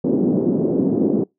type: band-pass noise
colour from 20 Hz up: pink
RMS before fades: -18 dBFS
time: 0.04-1.24 s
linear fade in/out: 5 ms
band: 200 to 400 Hz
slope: 24 dB/octave
effects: noise-tail reverb RT60 0.2 s tail -26 dB re dry